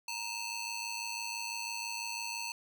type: ring-modulated tone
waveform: 15% pulse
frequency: 1760 Hz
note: A6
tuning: in tune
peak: -27 dBFS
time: 0.08-2.52 s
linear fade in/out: 2 ms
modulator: 827 Hz
effects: none